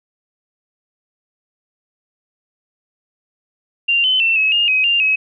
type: tone with pitch steps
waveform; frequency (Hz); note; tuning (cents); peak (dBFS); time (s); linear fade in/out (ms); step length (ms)
sine; 2781 / 3045 / 2686 / 2572 / 2831 / 2531 / 2793 / 2557; F7 / F#7 / E7 / E7 / F7 / D#7 / F7 / D#7; -8 / +49 / +32 / -43 / +23 / +29 / -1 / +47; -12; 3.88-5.16; 10; 160
effects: none

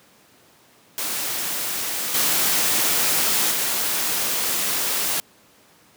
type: noise with level steps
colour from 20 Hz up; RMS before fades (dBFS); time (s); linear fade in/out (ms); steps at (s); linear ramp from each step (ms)
white; -26 / -20 / -23; 0.98-5.2; 0; 2.14 / 3.51; 5
effects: pink hiss -54 dBFS RMS until 5.96 s + high-pass 150 Hz 12 dB/octave

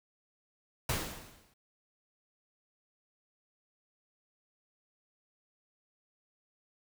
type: noise with exponential decay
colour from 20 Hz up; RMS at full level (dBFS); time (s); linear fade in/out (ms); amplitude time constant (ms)
pink; -30; 0.89-1.54; 5; 140
effects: none

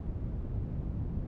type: low-pass noise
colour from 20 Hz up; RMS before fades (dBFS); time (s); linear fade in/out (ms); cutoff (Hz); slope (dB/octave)
white; -35; 0-1.27; 5; 120; 12
effects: none

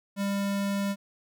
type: tone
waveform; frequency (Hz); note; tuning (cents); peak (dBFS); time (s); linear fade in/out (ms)
square; 199.3; G3; +29; -27; 0.16-0.96; 50
effects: none

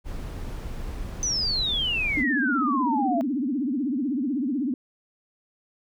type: noise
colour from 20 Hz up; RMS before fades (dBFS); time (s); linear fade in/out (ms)
brown; -33; 0.04-2.25; 50
type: exponential sweep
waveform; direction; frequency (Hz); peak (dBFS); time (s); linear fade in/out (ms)
sine; down; 6150 to 653; -23; 1.23-3.21; 0
type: tone with vibrato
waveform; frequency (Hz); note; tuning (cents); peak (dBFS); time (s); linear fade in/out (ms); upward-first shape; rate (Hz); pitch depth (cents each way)
sine; 268.1; C4; +42; -23; 2.17-4.74; 2; triangle; 16; 280
effects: none

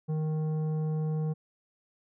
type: tone with tanh clipping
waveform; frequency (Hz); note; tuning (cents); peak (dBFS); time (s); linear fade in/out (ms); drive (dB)
sine; 155.56; D#3; 0; -29; 0.08-1.34; 20; 10
effects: none

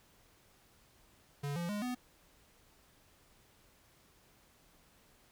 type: tone with pitch steps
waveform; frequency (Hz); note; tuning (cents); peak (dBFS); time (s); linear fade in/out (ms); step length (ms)
square; 142.9 / 171.91 / 206.8 / 248.8; D3 / F3 / G#3 / B3; -47 / -27 / -7 / +13; -36; 1.43-1.95; 10; 130
effects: pink hiss -66 dBFS RMS until 5.31 s

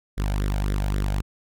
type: tone with flanger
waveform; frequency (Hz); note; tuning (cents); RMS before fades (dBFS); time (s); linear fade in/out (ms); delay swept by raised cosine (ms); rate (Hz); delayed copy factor
sawtooth; 49.84; G1; +29; -24; 0.17-1.22; 20; 0.54 to 1.35; 3.7; +0.65
effects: none

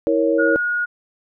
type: chord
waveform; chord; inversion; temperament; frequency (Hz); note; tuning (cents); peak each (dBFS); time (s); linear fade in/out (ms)
sine; A# diminished; second; equal with one note detuned; 325.3 / 466.2 / 554.4; E4 / A#4 / C#5; -23 / 0 / 0; -19; 0.07-0.56; 0
type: tone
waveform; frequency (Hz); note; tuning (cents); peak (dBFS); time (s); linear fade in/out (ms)
sine; 1443; F#6; -44; -18; 0.38-0.86; 20
effects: none

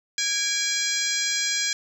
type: harmonic tone with a mistuned harmonic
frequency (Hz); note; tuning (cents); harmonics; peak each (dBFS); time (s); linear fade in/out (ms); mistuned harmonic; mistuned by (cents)
824; G#5; -14; 2 / 3 / 4 / 5 / 6 / 7 / 8 / 9; -31 / -31 / -31 / -31 / -31 / -31 / -31 / -31; 0.18-1.73; 2; 3; -93
effects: 8-bit

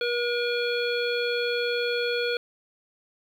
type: harmonic tone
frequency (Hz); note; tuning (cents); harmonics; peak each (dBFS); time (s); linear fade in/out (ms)
480.1; B4; -49; 1 / 3 / 5 / 7 / 9; -26 / -31 / -33 / -34 / -36; 0.01-2.37; 2
effects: 9-bit

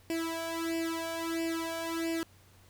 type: tone with flanger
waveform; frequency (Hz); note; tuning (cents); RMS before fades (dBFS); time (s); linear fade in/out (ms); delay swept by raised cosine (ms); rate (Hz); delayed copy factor
sawtooth; 329.6; E4; 0; -34; 0.1-2.23; 0; 0.39 to 1.31; 1.5; +1
effects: added 94 Hz sine -59 dBFS peak until 2.69 s + pink hiss -62 dBFS RMS until 2.69 s

